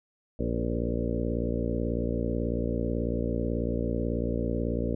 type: harmonic tone with a mistuned harmonic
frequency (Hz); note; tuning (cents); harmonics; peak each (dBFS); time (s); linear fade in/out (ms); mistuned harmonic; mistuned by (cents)
58.2; A#1; -2; 1 / 2 / 3 / 4 / 5 / 6 / 7 / 8 / 9 / 10; -32 / -34 / -37 / -33 / -35 / -39 / -38 / -36 / -39 / -40; 0.39-4.95; 5; 8; +26
effects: none